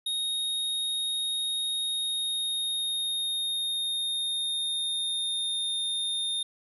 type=tone with pitch glide; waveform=square; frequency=3732 to 3651 Hz; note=A#7 to A#7; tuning=+1 to -37 cents; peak=-28 dBFS; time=0.06-6.43 s; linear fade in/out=5 ms; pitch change=-38 cents; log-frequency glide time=1.81-5.73 s; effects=none